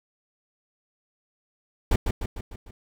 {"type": "noise with echo", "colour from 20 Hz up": "brown", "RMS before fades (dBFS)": -19, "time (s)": [1.91, 1.96], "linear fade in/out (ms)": 5, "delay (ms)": 150, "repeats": 5, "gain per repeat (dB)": -5, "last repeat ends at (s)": 2.71, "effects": []}